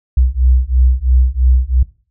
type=beating tone pair; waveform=sine; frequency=61.74 / 64.74 Hz; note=B1 / C2; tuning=0 / -18 cents; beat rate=3 Hz; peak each=-12 dBFS; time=0.17-1.83 s; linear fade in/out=5 ms; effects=noise-tail reverb RT60 0.4 s tail -19 dB re dry